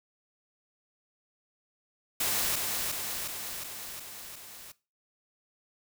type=noise with echo; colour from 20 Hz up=white; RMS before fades=-29 dBFS; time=2.2-2.56 s; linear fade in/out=5 ms; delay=360 ms; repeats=6; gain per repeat=-3 dB; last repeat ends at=4.72 s; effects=noise-tail reverb RT60 0.3 s tail -19 dB re dry